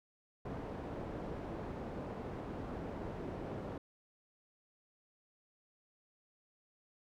white low-pass noise, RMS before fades -43 dBFS, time 0.45-3.78 s, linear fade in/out 5 ms, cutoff 520 Hz, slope 12 dB/octave, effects none

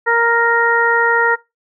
harmonic tone, 466.2 Hz, A#4, in tune, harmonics 1 / 2 / 3 / 4, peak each -17 / -17 / -17 / -17 dBFS, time 0.06-1.36 s, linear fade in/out 20 ms, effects noise-tail reverb RT60 0.2 s tail -19 dB re dry

